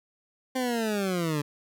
20% pulse linear sweep, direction down, 261.6 to 142.6 Hz, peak -21 dBFS, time 0.55-1.42 s, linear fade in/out 10 ms, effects none

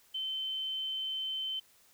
sine tone, 3079 Hz, G7, 32 cents flat, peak -33 dBFS, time 0.14-1.6 s, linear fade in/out 10 ms, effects white hiss -64 dBFS RMS until 1.93 s

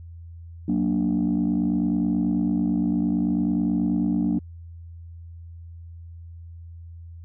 sine chord, Gb augmented, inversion none, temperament equal with one note detuned, 184.04 / 233.1 / 293.7 Hz, Gb3 / Bb3 / D4, -9 / 0 / 0 cents, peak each -23 dBFS, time 0.68-4.39 s, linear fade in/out 5 ms, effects tanh soft clip ceiling -15 dBFS + added 84 Hz sine -38 dBFS peak until 7.24 s

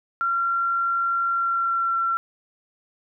sine tone with pitch glide, 1372 to 1356.2 Hz, F6 to E6, -31 to +49 cents, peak -20 dBFS, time 0.21-2.17 s, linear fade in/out 0 ms, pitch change -20 cents, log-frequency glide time 1.32-1.98 s, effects none

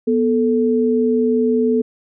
sine tone pair together, 244.4 / 438.6 Hz, B3 / A4, -18 / -6 cents, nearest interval minor seventh, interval 1012 cents, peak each -16 dBFS, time 0.07-1.82 s, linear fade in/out 10 ms, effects none

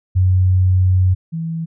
sine tone pair in turn, 92.5 / 163.82 Hz, F#2 / E3, 0 / -10 cents, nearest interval minor seventh, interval 990 cents, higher second, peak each -10 / -20 dBFS, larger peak first, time 0.15-1.15 / 1.32-1.66 s, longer first, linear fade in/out 20 ms, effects none

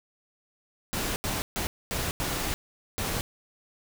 pink noise bursts at uneven times, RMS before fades -30 dBFS, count 6, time 0.93-1.16 / 1.24-1.42 / 1.56-1.67 / 1.91-2.11 / 2.2-2.54 / 2.98-3.21 s, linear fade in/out 0 ms, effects none

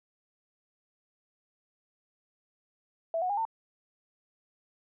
sine tone with pitch steps, 660 / 732.3 / 812.6 / 901.6 Hz, E5 / F#5 / G#5 / A5, +2 / -18 / -38 / +42 cents, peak -27 dBFS, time 3.14-3.452 s, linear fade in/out 2 ms, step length 78 ms, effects none

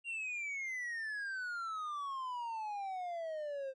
triangle exponential sweep, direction down, 2794 to 523 Hz, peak -36 dBFS, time 0.04-3.74 s, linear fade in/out 50 ms, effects resampled to 22050 Hz

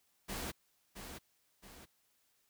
pink noise with echo, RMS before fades -41 dBFS, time 0.28-0.52 s, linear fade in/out 20 ms, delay 670 ms, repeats 2, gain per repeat -7 dB, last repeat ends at 1.86 s, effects white hiss -75 dBFS RMS until 2.49 s

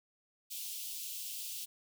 white high-pass noise, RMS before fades -42 dBFS, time 0.5-1.66 s, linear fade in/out 20 ms, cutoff 2700 Hz, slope 48 dB/octave, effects none

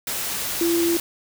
sine tone in noise, 338.8 Hz, E4, 48 cents sharp, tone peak -18 dBFS, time 0.61-0.97 s, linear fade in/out 2 ms, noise white, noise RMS -27 dBFS, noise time 0.07-1 s, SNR +6 dB, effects none

